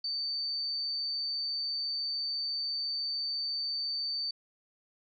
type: tone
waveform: sine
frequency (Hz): 4573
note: D8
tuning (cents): -47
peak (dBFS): -31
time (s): 0.04-4.31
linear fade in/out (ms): 5
effects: none